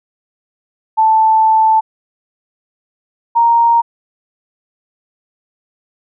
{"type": "tone pair in turn", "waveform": "sine", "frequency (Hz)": [880, 932.3], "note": ["A5", "A#5"], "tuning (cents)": [0, 0], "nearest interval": "minor second", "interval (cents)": 100, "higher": "second", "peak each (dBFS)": -7, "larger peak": "neither", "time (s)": [[0.97, 1.81], [3.35, 3.82]], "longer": "first", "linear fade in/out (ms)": 20, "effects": []}